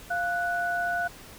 sine tone pair together, 698 / 1479 Hz, F5 / F#6, -1 / -1 cents, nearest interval octave + minor second, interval 1300 cents, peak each -28 dBFS, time 0.1-1.08 s, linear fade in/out 10 ms, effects pink hiss -47 dBFS RMS until 1.38 s

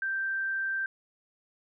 sine tone, 1568 Hz, G6, in tune, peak -28 dBFS, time 0.02-0.86 s, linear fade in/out 2 ms, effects none

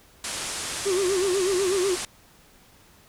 white low-pass noise, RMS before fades -32 dBFS, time 0.24-2.05 s, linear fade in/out 2 ms, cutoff 10000 Hz, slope 48 dB/octave
triangle tone with vibrato, 377.7 Hz, F#4, 36 cents sharp, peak -19 dBFS, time 0.85-1.96 s, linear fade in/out 20 ms, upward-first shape sine, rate 8.1 Hz, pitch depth 110 cents each way
effects pink hiss -55 dBFS RMS until 3.08 s

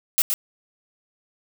blue noise with echo, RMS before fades -18 dBFS, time 0.18-0.22 s, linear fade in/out 0 ms, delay 120 ms, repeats 1, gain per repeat -5 dB, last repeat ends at 0.34 s, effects none

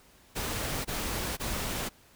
pink noise bursts, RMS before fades -33 dBFS, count 3, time 0.35-1.894 s, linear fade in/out 20 ms, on 500 ms, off 22 ms, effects pink hiss -59 dBFS RMS until 2.15 s

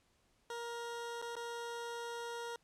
20% pulse tone with dropouts, 470.3 Hz, A#4, 15 cents sharp, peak -36 dBFS, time 0.5-2.56 s, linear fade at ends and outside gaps 2 ms, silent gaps 1.217-1.223 / 1.355-1.365 s, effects pink hiss -74 dBFS RMS until 2.63 s + low-pass 10000 Hz 12 dB/octave

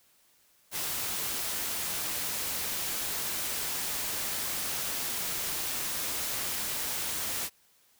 white noise, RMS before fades -33 dBFS, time 0.71-7.5 s, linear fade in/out 50 ms, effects white hiss -65 dBFS RMS until 7.99 s

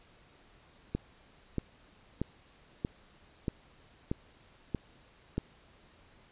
click train, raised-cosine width 3 ms, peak -18 dBFS, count 8, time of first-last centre 0.95-5.38 s, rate 1.58 Hz, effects pink hiss -61 dBFS RMS until 6.31 s + resampled to 8000 Hz

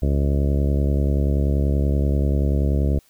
harmonic tone, 70.4 Hz, C#2, 27 cents sharp, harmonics 1 / 2 / 3 / 4 / 5 / 6 / 7 / 8 / 9, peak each -18 / -24 / -28 / -30 / -32 / -34 / -35 / -36 / -37 dBFS, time 0.02-2.99 s, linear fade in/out 5 ms, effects white hiss -58 dBFS RMS until 3.09 s

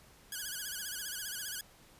5% pulse tone with vibrato, 1568 Hz, G6, in tune, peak -27 dBFS, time 0.32-1.61 s, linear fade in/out 2 ms, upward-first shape sine, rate 15 Hz, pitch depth 130 cents each way, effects pink hiss -60 dBFS RMS until 1.99 s + resampled to 32000 Hz

